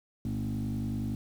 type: tone with frequency modulation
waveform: sine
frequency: 170.5 Hz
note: F3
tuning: 41 cents flat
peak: -28 dBFS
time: 0.25-1.15 s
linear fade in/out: 2 ms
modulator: 50.6 Hz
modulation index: 2.1
effects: tanh soft clip ceiling -28 dBFS + 9-bit